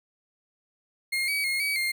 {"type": "tone with pitch steps", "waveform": "35% pulse", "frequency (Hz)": [2135, 2275, 2148, 2275, 2118], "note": ["C7", "C#7", "C7", "C#7", "C7"], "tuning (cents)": [34, 44, 45, 44, 21], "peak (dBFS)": -23, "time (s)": [1.12, 1.92], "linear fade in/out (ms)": 10, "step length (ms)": 160, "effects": []}